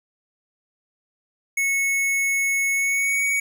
square tone with pitch glide, 2200 to 2245 Hz, C#7 to C#7, -14 to +21 cents, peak -20 dBFS, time 1.57-3.4 s, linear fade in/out 5 ms, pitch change +35 cents, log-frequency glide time 2.73-3.25 s, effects none

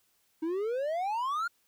triangle exponential sweep, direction up, 310.2 to 1440 Hz, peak -27 dBFS, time 0.42-1.48 s, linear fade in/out 10 ms, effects white hiss -71 dBFS RMS until 1.67 s

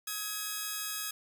5% pulse tone pair together, 1270.6 / 1659 Hz, D#6 / G#6, +36 / -2 cents, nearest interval perfect fourth, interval 462 cents, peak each -26 dBFS, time 0.07-1.11 s, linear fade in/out 5 ms, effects none

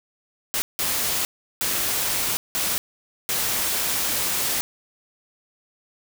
white noise bursts at uneven times, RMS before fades -24 dBFS, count 5, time 0.54-0.62 / 0.79-1.25 / 1.61-2.37 / 2.55-2.78 / 3.29-4.61 s, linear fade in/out 0 ms, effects none

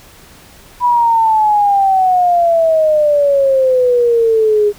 sine exponential sweep, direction down, 987 to 409.6 Hz, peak -8 dBFS, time 0.8-4.73 s, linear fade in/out 50 ms, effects pink hiss -41 dBFS RMS until 4.78 s

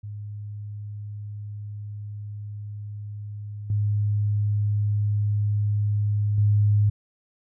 sine tone with level steps, 103.83 Hz, G#2, in tune, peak -32 / -20 / -16 dBFS, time 0.03-6.9 s, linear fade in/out 10 ms, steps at 3.7 / 6.38 s, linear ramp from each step 2 ms, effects none

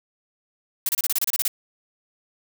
blue noise bursts, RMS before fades -22 dBFS, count 11, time 0.86-1.48 s, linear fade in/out 2 ms, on 30 ms, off 29 ms, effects none

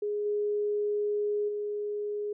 sine tone with level steps, 415.3 Hz, G#4, in tune, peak -28 / -26 / -30 dBFS, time 0.02-2.33 s, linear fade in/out 5 ms, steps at 0.25 / 1.48 s, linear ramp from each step 10 ms, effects none

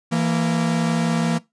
45% pulse tone pair together, 166.04 / 231.7 Hz, E3 / A#3, +13 / -10 cents, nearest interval tritone, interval 577 cents, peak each -21 dBFS, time 0.11-1.39 s, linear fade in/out 20 ms, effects noise-tail reverb RT60 0.2 s tail -20 dB re dry + resampled to 22050 Hz

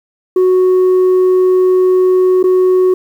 sine tone with dropouts, 369.3 Hz, F#4, 3 cents flat, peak -4 dBFS, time 0.36-2.94 s, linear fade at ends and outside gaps 5 ms, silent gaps 2.429-2.439 s, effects tanh soft clip ceiling -6 dBFS + 7-bit

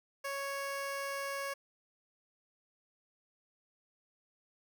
15% pulse tone, 554.4 Hz, C#5, in tune, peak -30 dBFS, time 0.24-1.54 s, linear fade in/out 10 ms, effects none

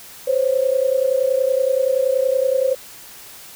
sine tone pair together, 515 / 545.6 Hz, C5 / C#5, -28 / -28 cents, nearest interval minor second, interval 100 cents, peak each -17 / -19 dBFS, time 0.27-2.75 s, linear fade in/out 10 ms, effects white hiss -40 dBFS RMS until 3.55 s

